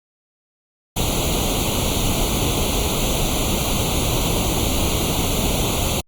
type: noise with comb filter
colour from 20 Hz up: pink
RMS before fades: -20 dBFS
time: 0.96-6.01 s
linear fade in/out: 10 ms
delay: 0.29 ms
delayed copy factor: +1
effects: Opus 48 kbps